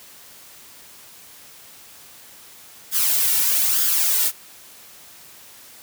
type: noise with flanger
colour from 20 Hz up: blue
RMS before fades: -19 dBFS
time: 2.91-4.32 s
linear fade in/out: 50 ms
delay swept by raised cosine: 0.59 to 2.19 ms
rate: 1.1 Hz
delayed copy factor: +0.55
effects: white hiss -45 dBFS RMS until 5.82 s + high-pass 60 Hz 12 dB/octave